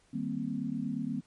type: chord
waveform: sine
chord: C minor seventh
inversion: first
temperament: equal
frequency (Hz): 155.56 / 196 / 233.1 / 261.6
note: Eb3 / G3 / Bb3 / C4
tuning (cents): 0 / 0 / 0 / 0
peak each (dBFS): -39 / -38 / -35 / -36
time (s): 0.13-1.21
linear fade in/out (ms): 10
effects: pink hiss -66 dBFS RMS until 1.26 s + MP3 48 kbps